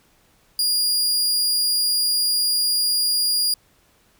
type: tone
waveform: sawtooth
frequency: 4842 Hz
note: D#8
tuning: 48 cents flat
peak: -15 dBFS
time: 0.59-3.54 s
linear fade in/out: 2 ms
effects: pink hiss -59 dBFS RMS until 4.19 s